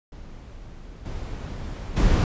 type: noise with level steps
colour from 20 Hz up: brown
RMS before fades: -41 / -32 / -18 dBFS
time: 0.12-2.24 s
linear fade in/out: 2 ms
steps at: 1.05 / 1.96 s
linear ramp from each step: 10 ms
effects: resampled to 16000 Hz